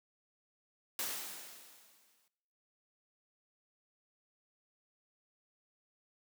white noise with exponential decay, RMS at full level -36 dBFS, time 0.99-2.28 s, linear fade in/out 1 ms, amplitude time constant 280 ms, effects noise-tail reverb RT60 1.0 s tail -20 dB re dry + high-pass 200 Hz 12 dB/octave

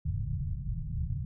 white low-pass noise, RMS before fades -33 dBFS, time 0.05-1.25 s, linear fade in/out 5 ms, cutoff 150 Hz, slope 48 dB/octave, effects none

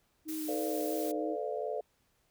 sine tone with vibrato, 311.1 Hz, D#4, in tune, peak -35 dBFS, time 0.25-1.37 s, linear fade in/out 50 ms, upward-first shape sine, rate 3.1 Hz, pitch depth 21 cents each way
blue noise, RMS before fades -43 dBFS, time 0.28-1.12 s, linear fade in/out 10 ms
sine chord, B half-diminished seventh, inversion third, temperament equal with one note detuned, 440 / 503.1 / 587.3 / 698.5 Hz, A4 / B4 / D5 / F5, 0 / +32 / 0 / 0 cents, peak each -37 / -39 / -38 / -40 dBFS, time 0.48-1.81 s, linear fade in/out 5 ms
effects pink hiss -73 dBFS RMS until 2.3 s

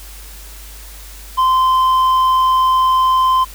triangle tone with tanh clipping, 1036 Hz, C6, 17 cents flat, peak -11 dBFS, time 1.37-3.45 s, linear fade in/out 20 ms, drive 9 dB, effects added 50 Hz sine -34 dBFS peak until 3.54 s + white hiss -38 dBFS RMS until 3.54 s

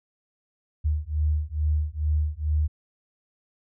sine beating tone pair, 75 / 77.3 Hz, D2 / D#2, +37 / -11 cents, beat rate 2.3 Hz, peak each -25 dBFS, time 0.84-2.68 s, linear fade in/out 20 ms, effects none

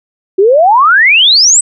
sine exponential sweep, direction up, 365.9 to 8280 Hz, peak -3 dBFS, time 0.38-1.61 s, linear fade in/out 10 ms, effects none

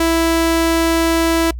sawtooth tone, 330 Hz, E4, 2 cents sharp, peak -9 dBFS, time 0-1.51 s, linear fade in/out 5 ms, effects noise-tail reverb RT60 0.1 s tail -24 dB re dry + added 60 Hz sine -24 dBFS peak until 1.59 s

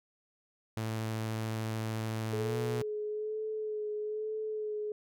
sawtooth tone with pitch glide, 110.8 to 120.13 Hz, A2 to B2, +13 to -47 cents, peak -29 dBFS, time 0.77-2.82 s, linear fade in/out 0 ms, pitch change +140 cents, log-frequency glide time 2.4-2.57 s
sine tone with vibrato, 427.9 Hz, A4, 48 cents flat, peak -33 dBFS, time 2.33-4.92 s, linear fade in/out 2 ms, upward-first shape sine, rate 1.1 Hz, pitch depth 24 cents each way
effects none

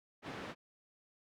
pink band-pass noise, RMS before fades -45 dBFS, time 0.22-0.55 s, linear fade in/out 50 ms, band 160 to 2700 Hz, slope 12 dB/octave, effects none

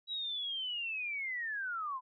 sine linear sweep, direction down, 3906 to 987.8 Hz, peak -35 dBFS, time 0.07-2.01 s, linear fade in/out 50 ms, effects none

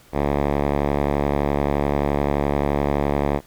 5% pulse tone with low-pass filter, 71.6 Hz, D2, 43 cents flat, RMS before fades -21 dBFS, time 0.12-3.41 s, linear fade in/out 50 ms, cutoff 1700 Hz, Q 0.55, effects pink hiss -52 dBFS RMS until 3.46 s

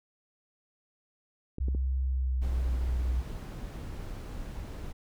clicks, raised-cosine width 3 ms, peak -24 dBFS, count 3, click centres 1.584 / 1.684 / 1.749 s
sine tone with pitch glide, 65.41 to 62.02 Hz, C2 to B1, 0 to +8 cents, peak -26 dBFS, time 1.6-3.22 s, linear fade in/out 10 ms, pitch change -92 cents, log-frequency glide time 2.04-2.71 s
brown noise, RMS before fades -39 dBFS, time 2.41-4.93 s, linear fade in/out 20 ms
effects none

